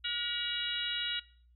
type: harmonic tone with a mistuned harmonic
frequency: 479.1 Hz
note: A#4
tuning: 47 cents sharp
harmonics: 3 / 4 / 5 / 6 / 7 / 8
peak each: -40 / -45 / -44 / -35 / -41 / -38 dBFS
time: 0.04-1.2 s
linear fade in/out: 10 ms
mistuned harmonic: 5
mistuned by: -77 cents
effects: noise-tail reverb RT60 0.5 s tail -21 dB re dry + added 60 Hz sine -60 dBFS peak until 1.55 s